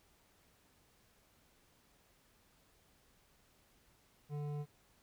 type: tone with hard clipping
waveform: sine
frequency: 146.83 Hz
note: D3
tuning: in tune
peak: -40 dBFS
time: 4.29-4.66 s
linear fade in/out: 50 ms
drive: 11 dB
effects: pink hiss -70 dBFS RMS until 5.02 s